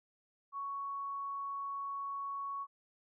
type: tone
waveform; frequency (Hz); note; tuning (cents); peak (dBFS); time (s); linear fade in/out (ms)
sine; 1113; C#6; +7; -37; 0.52-2.67; 50
effects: none